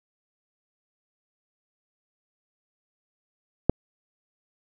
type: click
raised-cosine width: 2 ms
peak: -3 dBFS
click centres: 3.696 s
effects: none